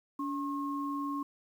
sine tone pair together, 285.5 / 1078 Hz, D4 / C#6, -49 / -49 cents, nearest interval octave + major seventh, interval 2300 cents, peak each -34 / -36 dBFS, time 0.19-1.23 s, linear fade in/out 5 ms, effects 10-bit

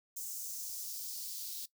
blue noise with high-pass filter sweep, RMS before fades -42 dBFS, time 0.16-1.66 s, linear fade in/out 10 ms, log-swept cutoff 6800 to 4100 Hz, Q 2.1, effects noise-tail reverb RT60 0.1 s tail -19 dB re dry

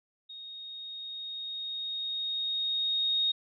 sine tone with level ramp, 3729 Hz, A#7, in tune, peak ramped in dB -42 to -24 dBFS, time 0.29-3.32 s, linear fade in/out 10 ms, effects none

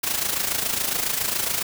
white noise with amplitude modulation, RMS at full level -22 dBFS, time 0.03-1.63 s, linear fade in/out 10 ms, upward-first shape sine, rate 27.2 Hz, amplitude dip 65%, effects none

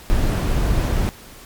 brown noise, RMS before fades -18 dBFS, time 0.1-1.09 s, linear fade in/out 0 ms, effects pink hiss -42 dBFS RMS until 1.45 s + MP3 96 kbps

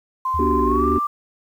sine tone with pitch glide, 1039 to 1179.8 Hz, C6 to D6, -12 to +8 cents, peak -19 dBFS, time 0.25-1.07 s, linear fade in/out 5 ms, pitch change +220 cents, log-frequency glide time 0.64-0.86 s
sine linear two-way sweep, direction down then up, 80 to 58.27 to 80 Hz, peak -23 dBFS, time 0.34-0.98 s, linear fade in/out 5 ms, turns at 0.69 s
sine chord, G major seventh, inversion first, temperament just, 245 / 294 / 367.5 / 392 Hz, B3 / D4 / F#4 / G4, -14 / +2 / -12 / 0 cents, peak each -23 dBFS, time 0.39-0.99 s, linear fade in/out 5 ms
effects tanh soft clip ceiling -5 dBFS + 8-bit

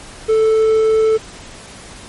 triangle tone, 440 Hz, A4, in tune, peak -8 dBFS, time 0.28-1.18 s, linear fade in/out 20 ms, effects pink hiss -36 dBFS RMS until 2.08 s + MP3 48 kbps

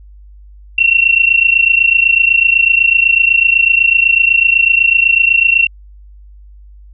sine tone pair together, 2710 / 2738 Hz, E7 / F7, +47 / -35 cents, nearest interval unison, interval 18 cents, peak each -10 dBFS, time 0.78-5.67 s, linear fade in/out 5 ms, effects added 50 Hz sine -35 dBFS peak until 6.93 s

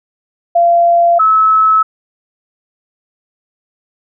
sine tone pair in turn, 687 / 1296.9 Hz, F5 / E6, -29 / -29 cents, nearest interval major seventh, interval 1100 cents, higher second, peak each -6 dBFS, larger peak neither, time 0.55-1.19 / 1.19-1.83 s, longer neither, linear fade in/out 10 ms, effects none

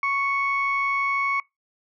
sine tone pair together, 1108.7 / 2217 Hz, C#6 / C#7, 0 / 0 cents, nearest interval octave, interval 1200 cents, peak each -23 dBFS, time 0.03-1.4 s, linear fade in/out 2 ms, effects noise-tail reverb RT60 0.2 s tail -25 dB re dry + tanh soft clip ceiling -14 dBFS

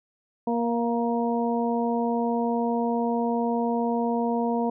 harmonic tone with a mistuned harmonic, 235.3 Hz, A#3, 16 cents sharp, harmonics 1 / 2 / 3 / 4, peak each -25 / -28 / -30 / -31 dBFS, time 0.47-4.7 s, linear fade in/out 5 ms, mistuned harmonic 3, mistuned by -20 cents, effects none

